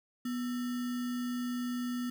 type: tone with sample-and-hold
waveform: sine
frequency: 245.3 Hz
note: B3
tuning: 12 cents flat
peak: -32 dBFS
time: 0.25-2.1 s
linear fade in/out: 5 ms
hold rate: 1575 Hz
effects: none